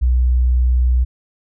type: tone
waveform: sine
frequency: 62 Hz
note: B1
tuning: 7 cents sharp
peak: -11 dBFS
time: 0.01-1.05 s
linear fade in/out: 20 ms
effects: none